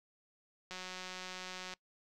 click train, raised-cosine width 0.2 ms, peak -27 dBFS, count 190, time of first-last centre 0.71-1.737 s, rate 184 Hz, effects noise-tail reverb RT60 0.1 s tail -22 dB re dry

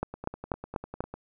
two click trains, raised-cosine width 1 ms, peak -15 / -24 dBFS, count 5 / 11, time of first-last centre 0.03-1.006 / 0.14-1.14 s, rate 4.1 / 10 Hz, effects none

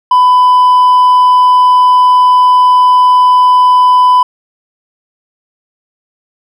sine tone with hard clipping, 999 Hz, B5, 20 cents sharp, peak -4 dBFS, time 0.11-4.23 s, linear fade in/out 5 ms, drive 2 dB, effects none

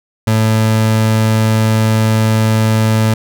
30% pulse tone, 110 Hz, A2, in tune, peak -7 dBFS, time 0.27-3.14 s, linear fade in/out 5 ms, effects none

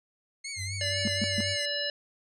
15% pulse tone with vibrato, 2141 Hz, C7, 39 cents sharp, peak -28 dBFS, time 0.44-1.66 s, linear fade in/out 10 ms, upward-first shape triangle, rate 4 Hz, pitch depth 99 cents each way
sine tone, 97 Hz, G2, 18 cents flat, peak -34 dBFS, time 0.56-1.57 s, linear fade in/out 50 ms
harmonic tone, 580 Hz, D5, 22 cents flat, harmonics 1 / 3 / 5 / 7 / 9, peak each -35 / -35 / -35 / -35 / -35 dBFS, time 0.81-1.9 s, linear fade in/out 2 ms
sine tone bursts, 213 Hz, G#3, 44 cents sharp, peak -26 dBFS, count 3, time 1.05-1.405 s, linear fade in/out 0 ms, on 25 ms, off 140 ms
effects resampled to 22050 Hz

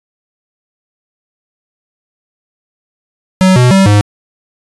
square tone with pitch steps, 187 / 124.5 / 193 / 103.5 Hz, F#3 / B2 / G3 / G#2, +19 / +14 / -27 / -5 cents, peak -5 dBFS, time 3.41-4.01 s, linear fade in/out 0 ms, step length 150 ms, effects resampled to 24000 Hz

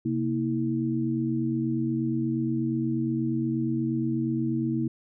sine tone cluster, 131.6 / 234.2 / 322.6 Hz, C3 / A#3 / E4, +10 / +8 / -37 cents, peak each -30 / -28 / -28 dBFS, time 0.05-4.88 s, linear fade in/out 5 ms, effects none

